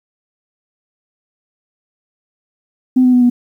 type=tone with pitch steps; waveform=sine; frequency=255.6 / 251.6 / 247.8 / 243.9 Hz; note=C4 / B3 / B3 / B3; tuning=-40 / +32 / +6 / -21 cents; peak=-6 dBFS; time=2.96-3.3 s; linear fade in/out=10 ms; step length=85 ms; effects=tanh soft clip ceiling -2 dBFS + 8-bit